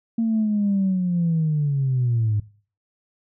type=linear sweep; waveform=sine; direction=down; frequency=230 to 102.8 Hz; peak=-17 dBFS; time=0.18-2.4 s; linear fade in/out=5 ms; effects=noise-tail reverb RT60 0.4 s tail -19 dB re dry + tanh soft clip ceiling -14 dBFS